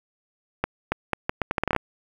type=accelerating click train; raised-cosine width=0.5 ms; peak=-7 dBFS; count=13; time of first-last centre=0.64-1.763 s; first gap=280 ms; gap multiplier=0.76; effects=7-bit